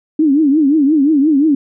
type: tone with vibrato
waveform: sine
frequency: 293.7 Hz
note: D4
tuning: in tune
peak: -8 dBFS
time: 0.19-1.55 s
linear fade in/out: 5 ms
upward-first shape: triangle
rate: 5.7 Hz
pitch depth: 190 cents each way
effects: none